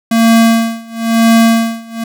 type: tone with tremolo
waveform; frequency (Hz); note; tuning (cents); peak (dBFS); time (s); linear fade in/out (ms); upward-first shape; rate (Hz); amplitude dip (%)
square; 227.9; A#3; -39; -5; 0.11-2.04; 5; sine; 1; 95
effects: none